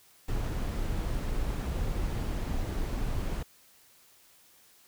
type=noise; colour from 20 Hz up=brown; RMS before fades=-31 dBFS; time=0.28-3.43 s; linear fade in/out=5 ms; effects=white hiss -60 dBFS RMS until 4.87 s